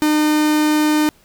45% pulse tone, 303.8 Hz, D#4, 41 cents flat, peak -13 dBFS, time 0.02-1.09 s, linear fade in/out 0 ms, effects pink hiss -53 dBFS RMS until 1.24 s

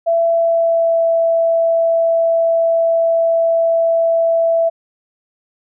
sine tone with pitch glide, 669 to 663.2 Hz, E5 to E5, +25 to +10 cents, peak -11 dBFS, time 0.06-4.7 s, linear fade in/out 20 ms, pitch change -15 cents, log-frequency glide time 0.28-1.04 s, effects none

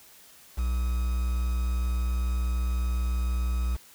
triangle tone with quantisation, 61 Hz, B1, 21 cents flat, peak -22 dBFS, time 0.57-3.77 s, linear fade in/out 20 ms, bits 7, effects white hiss -53 dBFS RMS until 3.94 s

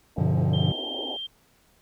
pink band-pass noise, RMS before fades -36 dBFS, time 0.16-1.17 s, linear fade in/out 10 ms, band 250 to 870 Hz, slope 96 dB/octave
triangle chord, G dominant seventh, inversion none, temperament equal, 98 / 123.47 / 146.83 / 174.61 Hz, G2 / B2 / D3 / F3, 0 / 0 / 0 / 0 cents, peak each -25 / -25 / -22 / -24 dBFS, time 0.18-0.72 s, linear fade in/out 5 ms
sine tone, 3161 Hz, G7, 14 cents sharp, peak -31 dBFS, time 0.53-1.27 s, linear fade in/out 10 ms
effects pink hiss -62 dBFS RMS until 1.81 s

